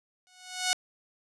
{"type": "tone with exponential growth", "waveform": "5% pulse", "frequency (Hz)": 735, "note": "F#5", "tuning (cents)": -12, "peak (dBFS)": -10, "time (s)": [0.27, 0.73], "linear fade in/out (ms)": 0, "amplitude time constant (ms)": 99, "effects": ["low-pass 9000 Hz 12 dB/octave"]}